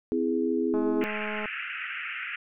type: chord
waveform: sine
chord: C augmented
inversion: none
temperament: equal with one note detuned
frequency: 256.8 / 329.6 / 415.3 Hz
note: C4 / E4 / G#4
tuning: -32 / 0 / 0 cents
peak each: -28 dBFS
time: 0.12-1.04 s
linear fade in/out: 0 ms
type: click train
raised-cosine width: 1 ms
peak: -23 dBFS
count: 153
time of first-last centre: 0.74-1.457 s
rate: 212 Hz
type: band-pass noise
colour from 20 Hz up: white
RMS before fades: -35 dBFS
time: 1.01-2.36 s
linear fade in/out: 5 ms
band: 1300 to 2800 Hz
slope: 96 dB/octave
effects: none